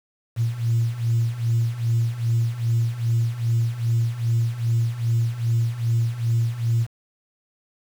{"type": "beating tone pair", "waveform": "sine", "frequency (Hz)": [114.4, 116.9], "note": ["A#2", "A#2"], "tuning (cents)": [-32, 5], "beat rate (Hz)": 2.5, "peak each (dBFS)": [-23, -20], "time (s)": [0.36, 6.87], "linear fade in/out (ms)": 50, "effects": ["tanh soft clip ceiling -13 dBFS", "7-bit"]}